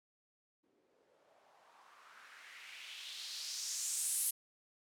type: noise with low-pass filter sweep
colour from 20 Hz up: violet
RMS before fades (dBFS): -44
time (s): 0.63-4.31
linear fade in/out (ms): 10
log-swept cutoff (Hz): 320 to 11000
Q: 2.6
effects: none